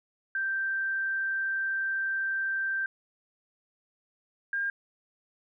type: tone pair in turn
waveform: sine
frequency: 1568 / 1607.4 Hz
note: G6 / G6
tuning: 0 / +43 cents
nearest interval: unison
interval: 43 cents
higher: second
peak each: -27 dBFS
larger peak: neither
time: 0.35-2.86 / 4.53-4.7 s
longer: first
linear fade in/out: 2 ms
effects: none